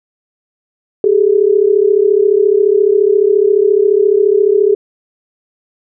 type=tone pair together; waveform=sine; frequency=392 / 426.4 Hz; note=G4 / G#4; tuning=0 / +46 cents; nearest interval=minor second; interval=146 cents; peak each=-10 dBFS; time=1.04-4.75 s; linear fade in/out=2 ms; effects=none